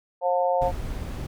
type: harmonic tone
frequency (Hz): 178.4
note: F3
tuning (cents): +37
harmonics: 3 / 4 / 5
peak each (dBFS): -23 / -24 / -27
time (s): 0.21-0.72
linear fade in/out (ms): 50
type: noise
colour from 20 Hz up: brown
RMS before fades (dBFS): -31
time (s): 0.61-1.27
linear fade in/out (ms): 10
effects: none